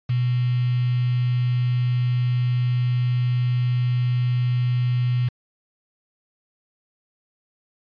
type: tone with quantisation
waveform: sine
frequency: 123.4 Hz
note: B2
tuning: 1 cent flat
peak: -18 dBFS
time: 0.09-5.29 s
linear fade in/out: 10 ms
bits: 6
effects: resampled to 11025 Hz